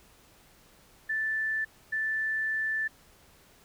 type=tone bursts at uneven times; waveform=sine; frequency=1760 Hz; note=A6; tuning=in tune; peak=-27 dBFS; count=2; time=1.09-1.65 / 1.92-2.88 s; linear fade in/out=10 ms; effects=pink hiss -59 dBFS RMS until 3.64 s